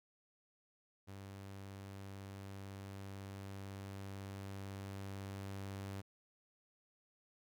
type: tone with level ramp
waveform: sawtooth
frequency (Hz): 98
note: G2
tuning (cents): 0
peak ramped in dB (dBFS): -45 to -39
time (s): 1.07-6.02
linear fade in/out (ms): 20
effects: none